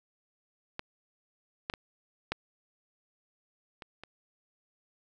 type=clicks; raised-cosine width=0.3 ms; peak=-19 / -16 / -19 / -14 / -27 / -28 dBFS; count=6; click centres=0.794 / 1.699 / 1.738 / 2.32 / 3.822 / 4.036 s; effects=none